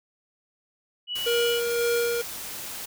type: tone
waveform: sine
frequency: 2942 Hz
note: F#7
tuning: 11 cents flat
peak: -28 dBFS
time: 1.07-1.61 s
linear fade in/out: 50 ms
type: noise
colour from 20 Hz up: white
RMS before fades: -36 dBFS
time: 1.15-2.86 s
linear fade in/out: 10 ms
type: tone with tremolo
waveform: square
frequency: 472.3 Hz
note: A#4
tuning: 23 cents sharp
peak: -22 dBFS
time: 1.26-2.22 s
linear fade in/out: 10 ms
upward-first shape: sine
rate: 1.9 Hz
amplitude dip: 35%
effects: none